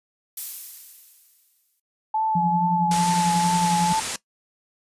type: noise with exponential decay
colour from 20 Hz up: violet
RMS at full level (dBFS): -27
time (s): 0.37-1.8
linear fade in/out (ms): 5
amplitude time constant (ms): 310
type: tone with vibrato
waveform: sine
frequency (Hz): 865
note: A5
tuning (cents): -30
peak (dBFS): -20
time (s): 2.14-4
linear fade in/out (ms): 5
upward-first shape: sine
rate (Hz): 2.3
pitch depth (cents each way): 31
type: tone with tremolo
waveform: sine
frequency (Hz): 174.61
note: F3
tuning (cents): 0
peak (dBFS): -19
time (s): 2.35-3.93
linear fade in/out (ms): 5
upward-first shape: triangle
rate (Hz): 11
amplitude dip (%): 70
type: low-pass noise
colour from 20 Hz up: white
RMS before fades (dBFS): -30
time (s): 2.91-4.16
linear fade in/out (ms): 2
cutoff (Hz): 10000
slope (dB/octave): 48
effects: noise-tail reverb RT60 0.1 s tail -18 dB re dry + resampled to 32000 Hz